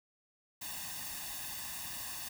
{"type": "noise with comb filter", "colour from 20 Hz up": "white", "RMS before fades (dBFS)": -42, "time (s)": [0.61, 2.29], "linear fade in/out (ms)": 10, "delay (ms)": 1.1, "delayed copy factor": 0.85, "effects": []}